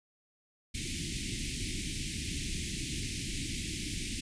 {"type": "band-stop noise", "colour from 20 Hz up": "pink", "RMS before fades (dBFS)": -36, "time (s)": [0.74, 4.21], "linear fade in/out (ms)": 10, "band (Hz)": [340, 2100], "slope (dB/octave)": 48, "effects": ["resampled to 22050 Hz"]}